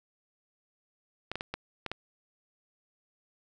clicks, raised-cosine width 0.3 ms, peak -18 dBFS, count 6, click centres 1.316 / 1.356 / 1.409 / 1.54 / 1.863 / 1.916 s, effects none

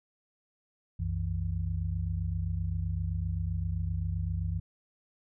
sine tone cluster, 63.1 / 90.8 / 162.2 Hz, B1 / F#2 / E3, +38 / -32 / -28 cents, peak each -34 / -31 / -37 dBFS, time 0.99-4.6 s, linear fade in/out 10 ms, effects none

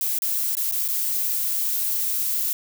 violet noise with dropouts, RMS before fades -24 dBFS, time 0.01-2.53 s, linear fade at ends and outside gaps 1 ms, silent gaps 0.187-0.22 / 0.552-0.569 / 0.713-0.722 / 0.879-0.886 s, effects none

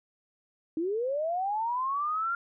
sine linear sweep, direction up, 307.7 to 1401 Hz, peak -27 dBFS, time 0.77-2.35 s, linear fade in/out 2 ms, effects none

